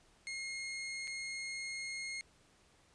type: tone with dropouts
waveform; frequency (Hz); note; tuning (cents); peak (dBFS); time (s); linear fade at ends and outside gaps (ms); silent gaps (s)
sawtooth; 2147; C7; +44; -36; 0.27-2.21; 0; 1.073-1.077
effects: pink hiss -67 dBFS RMS until 2.94 s + resampled to 22050 Hz